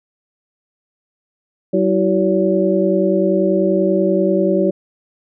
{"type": "tone cluster", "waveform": "sine", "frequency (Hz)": [190.1, 332.2, 382.5, 567], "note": ["F#3", "E4", "G4", "C#5"], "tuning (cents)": [47, 13, -42, 39], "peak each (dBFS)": -18, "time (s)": [1.73, 4.71], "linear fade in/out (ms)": 10, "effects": []}